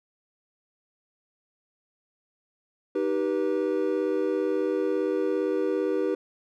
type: chord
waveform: triangle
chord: Eb augmented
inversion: none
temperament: just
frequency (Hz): 311.1 / 388.9 / 486.1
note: Eb4 / G4 / B4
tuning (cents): 0 / -14 / -28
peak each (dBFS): -27 / -25 / -26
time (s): 2.95-6.15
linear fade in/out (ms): 5
effects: none